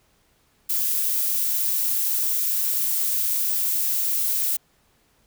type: noise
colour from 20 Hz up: violet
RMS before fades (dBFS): -23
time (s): 0.69-4.57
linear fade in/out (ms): 10
effects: pink hiss -63 dBFS RMS until 5.26 s